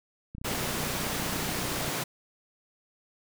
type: click train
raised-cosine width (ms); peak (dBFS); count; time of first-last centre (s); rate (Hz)
5; -28; 48; 0.35-1.881; 30.7
type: high-pass noise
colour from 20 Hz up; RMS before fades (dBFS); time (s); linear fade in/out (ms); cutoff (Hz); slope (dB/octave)
pink; -32; 0.44-2.04; 10; 120; 48
effects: none